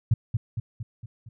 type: tone with echo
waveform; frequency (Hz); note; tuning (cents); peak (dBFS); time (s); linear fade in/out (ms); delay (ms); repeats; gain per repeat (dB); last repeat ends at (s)
sine; 113.7; A#2; -43; -15; 0.11-0.14; 5; 230; 5; -5; 1.29
effects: none